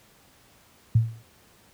sine tone with exponential decay, 113.4 Hz, A#2, 47 cents flat, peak -12 dBFS, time 0.95-1.23 s, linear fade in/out 5 ms, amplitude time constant 59 ms, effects pink hiss -57 dBFS RMS until 1.73 s + high-pass 60 Hz 12 dB/octave

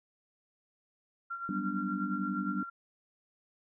sine tone with tremolo, 1376 Hz, F6, 26 cents flat, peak -34 dBFS, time 1.3-2.7 s, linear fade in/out 10 ms, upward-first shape sine, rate 8.6 Hz, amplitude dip 60%
sine chord, G major seventh, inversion third, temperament equal, 185 / 196 / 246.9 / 293.7 Hz, F#3 / G3 / B3 / D4, 0 / 0 / 0 / 0 cents, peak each -40 / -35 / -39 / -37 dBFS, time 1.49-2.63 s, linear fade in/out 2 ms
effects none

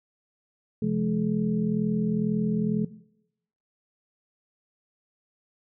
sine tone cluster, 131.2 / 173.3 / 213.3 / 427.4 Hz, C3 / F3 / G#3 / G#4, +5 / -13 / +46 / +50 cents, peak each -33 / -28 / -25 / -33 dBFS, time 0.82-2.85 s, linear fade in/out 5 ms, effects noise-tail reverb RT60 0.8 s tail -18 dB re dry

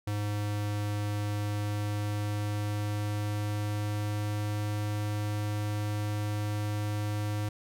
square tone with pitch glide, 103.83 to 104.67 Hz, G#2 to G#2, 0 to +14 cents, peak -30 dBFS, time 0.07-7.49 s, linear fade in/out 5 ms, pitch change +14 cents, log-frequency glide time 1.35-4.65 s, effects none

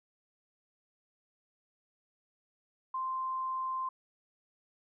sine tone, 1044 Hz, C6, 4 cents flat, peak -32 dBFS, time 2.94-3.89 s, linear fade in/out 5 ms, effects none

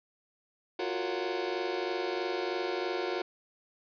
sawtooth chord, Gb major seventh, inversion third, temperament just, 346.9 / 370 / 462.5 / 555 Hz, F4 / Gb4 / Bb4 / Db5, -12 / 0 / -14 / +2 cents, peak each -32 / -30 / -33 / -36 dBFS, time 0.79-3.22 s, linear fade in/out 5 ms, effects resampled to 11025 Hz + 9-bit

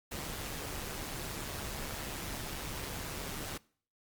pink noise with amplitude modulation, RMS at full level -38 dBFS, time 0.11-3.58 s, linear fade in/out 10 ms, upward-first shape sine, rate 143 Hz, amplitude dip 50%, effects noise-tail reverb RT60 0.5 s tail -23 dB re dry + Opus 48 kbps

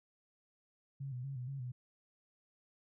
sine tone with vibrato, 130.81 Hz, C3, in tune, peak -39 dBFS, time 1-1.72 s, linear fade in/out 10 ms, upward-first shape square, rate 4.2 Hz, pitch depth 86 cents each way, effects none

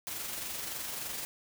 white noise with amplitude modulation, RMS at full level -37 dBFS, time 0.07-1.25 s, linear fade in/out 0 ms, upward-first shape sine, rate 23.4 Hz, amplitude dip 35%, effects none

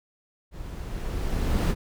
brown noise with level ramp, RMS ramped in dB -39 to -20 dBFS, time 0.51-1.75 s, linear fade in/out 50 ms, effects none

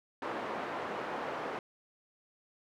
pink band-pass noise, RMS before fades -38 dBFS, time 0.22-1.59 s, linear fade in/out 2 ms, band 390 to 1400 Hz, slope 12 dB/octave, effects none

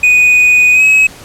triangle tone with pitch glide, 2481 to 2557 Hz, D#7 to D#7, -6 to +47 cents, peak -3 dBFS, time 0.03-1.07 s, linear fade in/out 5 ms, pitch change +53 cents, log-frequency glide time 0.73-0.83 s, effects pink hiss -34 dBFS RMS until 1.24 s + low-pass 12000 Hz 12 dB/octave

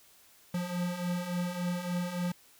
square beating tone pair, 174.61 / 178.11 Hz, F3 / F3, 0 / +34 cents, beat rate 3.5 Hz, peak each -38 / -33 dBFS, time 0.54-2.32 s, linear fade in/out 5 ms, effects white hiss -60 dBFS RMS until 2.59 s

